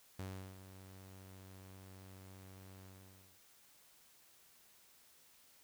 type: tone with ADSR envelope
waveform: sawtooth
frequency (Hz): 94.8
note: F#2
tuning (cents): +43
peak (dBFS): -38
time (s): 0.19-3.41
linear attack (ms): 4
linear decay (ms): 360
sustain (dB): -12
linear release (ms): 590
effects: white hiss -66 dBFS RMS until 5.63 s